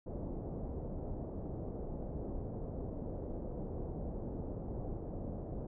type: low-pass noise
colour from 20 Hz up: pink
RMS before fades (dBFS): -41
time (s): 0.06-5.67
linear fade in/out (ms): 10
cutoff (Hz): 630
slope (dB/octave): 24
effects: none